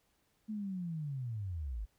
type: linear sweep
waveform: sine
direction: down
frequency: 220.1 to 46.25 Hz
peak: -36 dBFS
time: 0.48-1.86 s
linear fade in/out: 20 ms
effects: pink hiss -75 dBFS RMS until 1.98 s